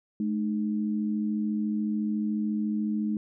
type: tone pair together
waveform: sine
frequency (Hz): 213.5 / 307.5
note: G#3 / D#4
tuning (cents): +48 / -20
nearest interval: tritone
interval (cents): 632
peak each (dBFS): -26 / -33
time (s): 0.2-3.17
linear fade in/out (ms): 2
effects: none